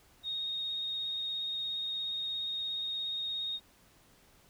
sine tone with vibrato, 3723 Hz, A#7, 3 cents flat, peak -33 dBFS, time 0.23-3.6 s, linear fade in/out 50 ms, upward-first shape sine, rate 17 Hz, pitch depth 15 cents each way, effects pink hiss -63 dBFS RMS until 4.49 s

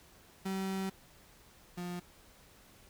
35% pulse tone pair in turn, 191.6 / 176.89 Hz, G3 / F3, -39 / +22 cents, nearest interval minor second, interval 139 cents, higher first, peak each -32 / -36 dBFS, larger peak first, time 0.45-0.9 / 1.77-2 s, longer first, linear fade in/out 10 ms, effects pink hiss -60 dBFS RMS until 2.89 s

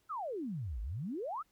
sine exponential two-way sweep, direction down then up, 1396.9 to 49.61 to 1396.9 Hz, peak -36 dBFS, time 0.09-1.43 s, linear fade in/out 20 ms, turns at 0.81 s, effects pink hiss -74 dBFS RMS until 1.51 s

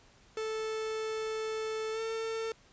45% pulse tone with pitch glide, 438.8 to 448.5 Hz, A4 to A4, -5 to +33 cents, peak -33 dBFS, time 0.37-2.52 s, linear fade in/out 2 ms, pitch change +38 cents, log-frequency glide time 1.92-2 s, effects pink hiss -61 dBFS RMS until 2.72 s + resampled to 16000 Hz

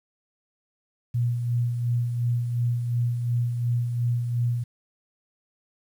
sine tone with tremolo, 120 Hz, B2, 49 cents flat, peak -20 dBFS, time 1.14-4.64 s, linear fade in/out 10 ms, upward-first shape sine, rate 2.8 Hz, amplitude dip 45%, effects 9-bit

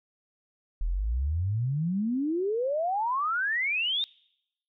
sine exponential sweep, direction up, 37.83 to 3738 Hz, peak -25 dBFS, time 0.81-4.04 s, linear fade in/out 0 ms, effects noise-tail reverb RT60 0.8 s tail -25 dB re dry

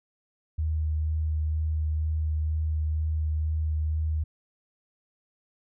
sine tone with vibrato, 77.78 Hz, D#2, in tune, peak -24 dBFS, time 0.58-4.24 s, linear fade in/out 10 ms, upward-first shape sine, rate 2.1 Hz, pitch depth 13 cents each way, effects none

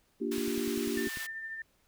sine chord, G minor seventh, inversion first, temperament equal, 233.1 / 293.7 / 349.2 / 392 Hz, Bb3 / D4 / F4 / G4, 0 / 0 / 0 / 0 cents, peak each -35 / -36 / -37 / -35 dBFS, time 0.2-1.09 s, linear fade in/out 20 ms
pink high-pass noise, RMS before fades -42 dBFS, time 0.31-1.27 s, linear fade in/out 10 ms, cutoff 1700 Hz, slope 12 dB/octave
click train, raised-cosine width 3 ms, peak -32 dBFS, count 9, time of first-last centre 0.38-1.172 s, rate 10.1 Hz
sine tone with tremolo, 1793 Hz, A6, 32 cents sharp, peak -36 dBFS, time 0.97-1.62 s, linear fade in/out 2 ms, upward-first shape sine, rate 13 Hz, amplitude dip 35%
effects pink hiss -70 dBFS RMS until 1.87 s

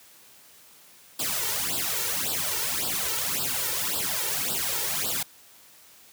white noise with flanger, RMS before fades -28 dBFS, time 1.19-5.23 s, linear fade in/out 5 ms, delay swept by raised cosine 0.23 to 2.23 ms, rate 1.8 Hz, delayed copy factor +0.95, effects white hiss -53 dBFS RMS until 6.12 s + high-pass 80 Hz 12 dB/octave

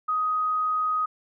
sine tone, 1253 Hz, D#6, 12 cents sharp, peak -22 dBFS, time 0.08-1.06 s, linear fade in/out 10 ms, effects none

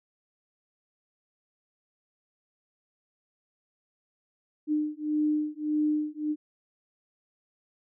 sine beating tone pair, 301.6 / 303.3 Hz, D4 / D#4, +46 / -44 cents, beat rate 1.7 Hz, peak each -28 dBFS, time 4.67-6.36 s, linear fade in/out 50 ms, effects none

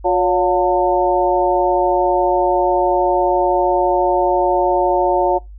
harmonic tone with a mistuned harmonic, 179.4 Hz, F3, 47 cents sharp, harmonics 2 / 3 / 4 / 5, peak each -18 / -18 / -18 / -18 dBFS, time 0.04-5.39 s, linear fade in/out 20 ms, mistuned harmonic 3, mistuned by +79 cents, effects noise-tail reverb RT60 0.2 s tail -23 dB re dry + added 50 Hz sine -33 dBFS peak until 5.58 s

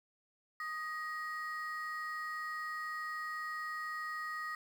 triangle ring-modulated tone, 1568 Hz, G6, in tune, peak -33 dBFS, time 0.6-4.55 s, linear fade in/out 2 ms, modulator 325 Hz, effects 10-bit

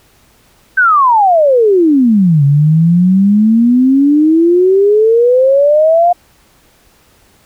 sine exponential two-way sweep, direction down then up, 1568 to 138.59 to 713 Hz, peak -5 dBFS, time 0.77-6.13 s, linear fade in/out 10 ms, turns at 2.44 s, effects pink hiss -49 dBFS RMS until 7.45 s

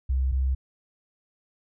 sine tone pair in turn, 65.41 / 65.72 Hz, C2 / C2, 0 / +8 cents, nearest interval unison, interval 8 cents, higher second, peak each -21 dBFS, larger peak neither, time 0.09-0.32 / 0.32-0.55 s, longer neither, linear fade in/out 10 ms, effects none

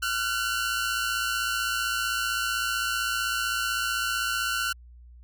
sawtooth tone pair together, 1378.3 / 1494 Hz, F6 / F#6, -23 / +16 cents, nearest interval minor second, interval 139 cents, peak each -25 dBFS, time 0.02-4.73 s, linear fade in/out 10 ms, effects added 60 Hz sine -46 dBFS peak until 5.23 s

